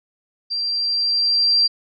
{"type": "tone with level ramp", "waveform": "sine", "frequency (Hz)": 4722, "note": "D8", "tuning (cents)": 9, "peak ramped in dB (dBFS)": [-21, -12], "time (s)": [0.5, 1.68], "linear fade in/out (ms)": 20, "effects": []}